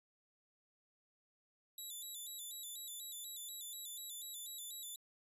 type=tone with vibrato; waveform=5% pulse; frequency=3690 Hz; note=A#7; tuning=18 cents flat; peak=-38 dBFS; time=1.78-4.96 s; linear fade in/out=2 ms; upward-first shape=square; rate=4.1 Hz; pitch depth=85 cents each way; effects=resampled to 32000 Hz

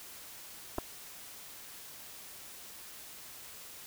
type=clicks; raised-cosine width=1 ms; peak=-20 dBFS; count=2; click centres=0.783 / 0.786 s; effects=white hiss -49 dBFS RMS until 3.86 s

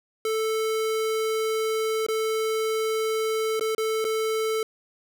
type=tone with dropouts; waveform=square; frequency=440 Hz; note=A4; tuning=in tune; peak=-24 dBFS; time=0.25-4.63 s; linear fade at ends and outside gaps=2 ms; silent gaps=2.065-2.085 / 3.596-3.609 / 3.749-3.78 / 4.044-4.049 s; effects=none

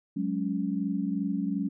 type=chord; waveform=sine; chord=F# suspended second; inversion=none; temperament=equal with one note detuned; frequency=185 / 207.7 / 279.4 Hz; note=F#3 / G#3 / C#4; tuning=0 / 0 / +14 cents; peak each=-31 dBFS; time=0.16-1.69 s; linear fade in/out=10 ms; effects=none

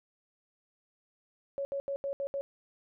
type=tone bursts at uneven times; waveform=sine; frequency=556 Hz; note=C#5; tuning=5 cents sharp; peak=-31 dBFS; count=6; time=1.58-1.65 / 1.72-1.8 / 1.88-1.96 / 2.04-2.13 / 2.2-2.27 / 2.34-2.41 s; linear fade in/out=0 ms; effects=none

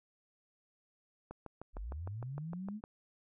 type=click train; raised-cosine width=1 ms; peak=-31 dBFS; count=11; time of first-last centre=1.31-2.839 s; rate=6.54 Hz
type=linear sweep; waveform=sine; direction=up; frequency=35.54 to 220 Hz; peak=-39 dBFS; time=1.73-2.81 s; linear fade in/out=50 ms
effects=none

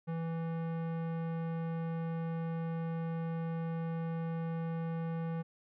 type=tone with tanh clipping; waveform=sine; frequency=164.81 Hz; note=E3; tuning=in tune; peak=-36 dBFS; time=0.07-5.43 s; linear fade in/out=20 ms; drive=18 dB; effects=none

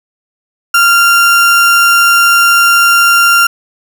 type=tone; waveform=35% pulse; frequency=1388 Hz; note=F6; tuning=11 cents flat; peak=-3 dBFS; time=0.74-3.47 s; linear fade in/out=5 ms; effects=none

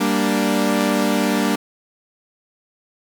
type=chord; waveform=sawtooth; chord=G minor; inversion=none; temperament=equal; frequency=196 / 233.1 / 293.7 Hz; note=G3 / Bb3 / D4; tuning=0 / 0 / 0 cents; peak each=-17 dBFS; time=0-1.56 s; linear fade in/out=10 ms; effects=none

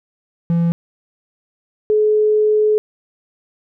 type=tone pair in turn; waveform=triangle / sine; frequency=169.2 / 426.4 Hz; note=E3 / G#4; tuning=+45 / +46 cents; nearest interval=octave + major third; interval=1601 cents; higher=second; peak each=-11 dBFS; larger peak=neither; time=0.5-0.72 / 1.9-2.78 s; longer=second; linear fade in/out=0 ms; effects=none

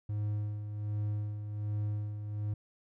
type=tone with tremolo; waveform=triangle; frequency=104.7 Hz; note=G#2; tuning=15 cents sharp; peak=-28 dBFS; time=0.09-2.54 s; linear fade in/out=5 ms; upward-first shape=sine; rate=1.3 Hz; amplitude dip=55%; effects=none

